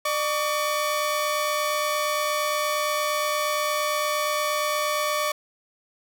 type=tone pair together; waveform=sawtooth; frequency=601.3 / 1134 Hz; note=D5 / C#6; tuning=+41 / +39 cents; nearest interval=major seventh; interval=1098 cents; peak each=-22 dBFS; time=0.05-5.32 s; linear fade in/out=5 ms; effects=none